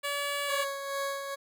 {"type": "tone", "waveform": "10% pulse", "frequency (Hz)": 571, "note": "D5", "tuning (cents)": -49, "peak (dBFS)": -22, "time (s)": [0.03, 0.65], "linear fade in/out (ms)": 20}
{"type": "tone with tremolo", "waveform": "20% pulse", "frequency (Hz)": 554.4, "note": "C#5", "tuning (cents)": 0, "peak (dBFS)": -25, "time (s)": [0.48, 1.36], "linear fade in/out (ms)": 20, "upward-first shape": "sine", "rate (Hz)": 2.3, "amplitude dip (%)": 50}
{"effects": []}